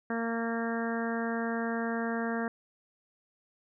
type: harmonic tone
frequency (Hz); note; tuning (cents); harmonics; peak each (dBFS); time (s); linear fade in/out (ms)
230; A#3; -23; 1 / 2 / 3 / 4 / 5 / 6 / 7 / 8; -32 / -36 / -38 / -43 / -43 / -43 / -39 / -43; 0.1-2.48; 2
effects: none